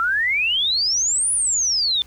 sine exponential two-way sweep, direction up then down, 1318.5 to 10000 to 3495 Hz, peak -17 dBFS, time 0-2.02 s, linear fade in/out 0 ms, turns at 1.32 s, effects added 60 Hz sine -48 dBFS peak until 2.06 s + pink hiss -51 dBFS RMS until 2.06 s

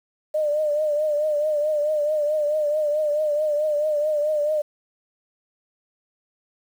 sine tone with vibrato, 602 Hz, D5, 43 cents sharp, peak -19 dBFS, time 0.34-4.62 s, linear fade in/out 10 ms, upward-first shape triangle, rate 4.6 Hz, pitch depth 66 cents each way, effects 8-bit

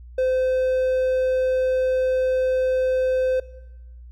triangle tone, 515 Hz, C5, 28 cents flat, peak -16 dBFS, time 0.18-3.4 s, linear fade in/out 5 ms, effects noise-tail reverb RT60 1.0 s tail -19 dB re dry + added 60 Hz sine -39 dBFS peak until 4.11 s

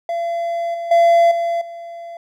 triangle tone with level steps, 680 Hz, F5, 46 cents flat, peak -17 / -21 / -7 / -15 / -28 dBFS, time 0.09-2.17 s, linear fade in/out 2 ms, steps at 0.74 / 0.91 / 1.31 / 1.61 s, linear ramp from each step 5 ms, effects none

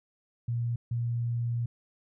sine tone pair in turn, 118.4 / 118.4 Hz, A#2 / A#2, +27 / +27 cents, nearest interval unison, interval 0 cents, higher neither, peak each -27 dBFS, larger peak neither, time 0.48-0.76 / 0.91-1.66 s, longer second, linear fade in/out 5 ms, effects none

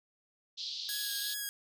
white band-pass noise, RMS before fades -40 dBFS, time 0.57-1.35 s, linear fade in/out 20 ms, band 3400 to 4900 Hz, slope 48 dB/octave
5% pulse tone with vibrato, 1653 Hz, G#6, 9 cents flat, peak -25 dBFS, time 0.89-1.49 s, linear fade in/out 0 ms, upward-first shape sine, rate 2.8 Hz, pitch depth 20 cents each way
effects none

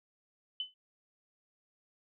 sine tone with exponential decay, 3022 Hz, F#7, 36 cents sharp, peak -30 dBFS, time 0.6-0.74 s, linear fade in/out 2 ms, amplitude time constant 29 ms, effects none

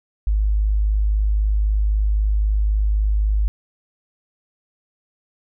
sine tone, 51.91 Hz, G#1, in tune, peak -15 dBFS, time 0.27-3.48 s, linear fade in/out 0 ms, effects none

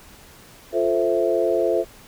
sine chord, F major seventh, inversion none, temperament equal, 349.2 / 440 / 523.3 / 659.3 Hz, F4 / A4 / C5 / E5, 0 / 0 / 0 / 0 cents, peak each -23 dBFS, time 0.72-1.85 s, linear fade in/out 50 ms, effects pink hiss -47 dBFS RMS until 2.07 s

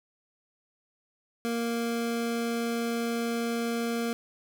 25% pulse tone, 233.1 Hz, A#3, in tune, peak -24 dBFS, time 1.45-4.13 s, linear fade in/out 0 ms, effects none

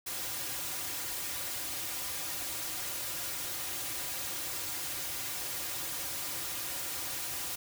white noise with comb filter, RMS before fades -37 dBFS, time 0.06-7.56 s, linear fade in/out 10 ms, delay 4.6 ms, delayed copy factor -0.95, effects none

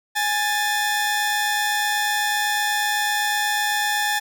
sawtooth tone pair together, 830.6 / 1769.2 Hz, G#5 / A6, 0 / +9 cents, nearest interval octave + minor second, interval 1309 cents, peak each -19 dBFS, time 0.15-4.2 s, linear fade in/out 20 ms, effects none

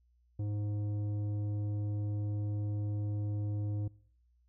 triangle tone with tanh clipping, 103.83 Hz, G#2, in tune, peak -34 dBFS, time 0.39-3.88 s, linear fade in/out 5 ms, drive 14 dB, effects noise-tail reverb RT60 0.6 s tail -24 dB re dry + added 60 Hz sine -66 dBFS peak until 4.48 s

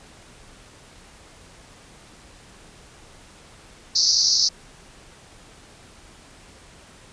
pink band-pass noise, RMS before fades -19 dBFS, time 3.95-4.49 s, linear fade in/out 10 ms, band 4300 to 6000 Hz, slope 96 dB/octave, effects pink hiss -48 dBFS RMS until 7.12 s + resampled to 22050 Hz

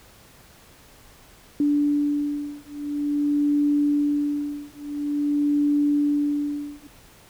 sine beating tone pair, 291 / 291.48 Hz, D4 / D4, -16 / -13 cents, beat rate 0.48 Hz, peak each -23 dBFS, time 1.6-6.87 s, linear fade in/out 2 ms, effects pink hiss -51 dBFS RMS until 7.29 s

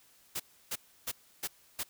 white noise bursts, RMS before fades -35 dBFS, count 5, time 0.35-1.835 s, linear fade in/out 10 ms, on 49 ms, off 310 ms, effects white hiss -63 dBFS RMS until 1.89 s

